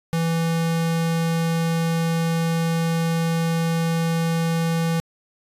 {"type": "tone", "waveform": "square", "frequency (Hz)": 165.3, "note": "E3", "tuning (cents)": 5, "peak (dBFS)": -20, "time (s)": [0.13, 5], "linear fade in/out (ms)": 0, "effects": ["resampled to 32000 Hz"]}